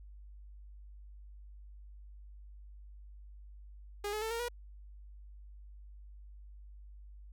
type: tone with pitch steps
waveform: sawtooth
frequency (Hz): 410 / 426.9 / 444.5 / 462.9 / 482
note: G#4 / G#4 / A4 / A#4 / B4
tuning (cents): -22 / +48 / +18 / -12 / -42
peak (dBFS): -31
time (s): 4.04-4.485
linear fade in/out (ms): 5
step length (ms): 89
effects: added 50 Hz sine -49 dBFS peak until 7.32 s